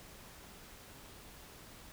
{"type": "silence", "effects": ["pink hiss -54 dBFS RMS until 1.92 s"]}